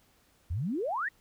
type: exponential sweep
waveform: sine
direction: up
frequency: 73.5 to 1975.5 Hz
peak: -29 dBFS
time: 0.5-1.09 s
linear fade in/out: 10 ms
effects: pink hiss -66 dBFS RMS until 1.2 s